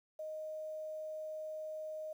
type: tone with quantisation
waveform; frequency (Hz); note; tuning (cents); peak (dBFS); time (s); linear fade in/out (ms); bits
sine; 622.3; D#5; 0; -40; 0.19-2.13; 5; 11
effects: none